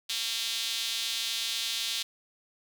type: tone with high-pass filter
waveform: sawtooth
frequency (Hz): 228.2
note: A#3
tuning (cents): -37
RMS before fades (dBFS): -32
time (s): 0.09-2.03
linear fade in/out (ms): 10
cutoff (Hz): 3600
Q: 2.7
effects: none